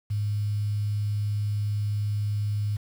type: tone with quantisation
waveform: sine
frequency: 103.83 Hz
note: G#2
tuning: in tune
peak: -24 dBFS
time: 0.1-2.77 s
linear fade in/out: 10 ms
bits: 8
effects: none